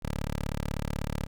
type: tone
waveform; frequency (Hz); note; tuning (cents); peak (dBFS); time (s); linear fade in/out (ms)
10% pulse; 36.19; D1; -25; -22; 0.02-1.27; 20
effects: none